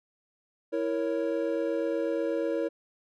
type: chord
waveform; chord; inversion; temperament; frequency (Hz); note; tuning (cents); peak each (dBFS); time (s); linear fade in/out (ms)
triangle; A# diminished; second; equal; 329.6 / 466.2 / 554.4; E4 / A#4 / C#5; 0 / 0 / 0; -29; 0.72-2.69; 20
effects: none